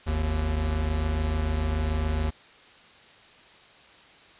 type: tone pair together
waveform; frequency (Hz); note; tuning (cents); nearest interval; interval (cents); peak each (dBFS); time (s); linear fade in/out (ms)
square; 50.86 / 77.78; G#1 / D#2; -35 / 0; perfect fifth; 735; -30 / -26; 0.06-2.31; 20
effects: white hiss -52 dBFS RMS until 4.39 s + resampled to 8000 Hz